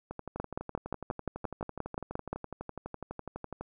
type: two click trains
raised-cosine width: 1 ms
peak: -18 / -24 dBFS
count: 12 / 43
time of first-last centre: 0.4-2.33 / 0.11-3.61 s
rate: 5.7 / 12 Hz
effects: none